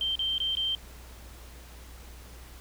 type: tone with dropouts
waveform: sine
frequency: 3136 Hz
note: G7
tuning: in tune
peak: -26 dBFS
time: 0.01-0.75 s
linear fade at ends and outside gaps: 1 ms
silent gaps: 0.155-0.192 / 0.381-0.402 / 0.552-0.57 s
effects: added 60 Hz sine -46 dBFS peak until 2.6 s + pink hiss -51 dBFS RMS until 2.6 s